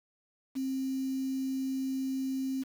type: tone with quantisation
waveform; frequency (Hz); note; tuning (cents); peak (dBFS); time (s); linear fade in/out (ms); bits
sine; 265.2; C4; +23; -30; 0.55-2.64; 20; 8
effects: none